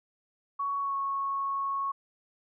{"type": "tone with pitch glide", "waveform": "sine", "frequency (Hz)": [1118, 1102], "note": ["C#6", "C#6"], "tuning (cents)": [14, -11], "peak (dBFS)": -28, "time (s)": [0.59, 1.92], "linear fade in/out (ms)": 10, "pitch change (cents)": -25, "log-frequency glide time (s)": [0.8, 0.95], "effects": []}